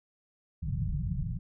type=low-pass noise; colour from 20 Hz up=white; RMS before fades=-32 dBFS; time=0.62-1.39 s; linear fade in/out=10 ms; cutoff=180 Hz; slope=96 dB/octave; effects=none